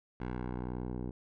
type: tone with low-pass filter sweep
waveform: 10% pulse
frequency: 61.74 Hz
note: B1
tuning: in tune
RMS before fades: -38 dBFS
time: 0.2-1.11 s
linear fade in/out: 5 ms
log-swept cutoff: 1900 to 490 Hz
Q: 0.86
effects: none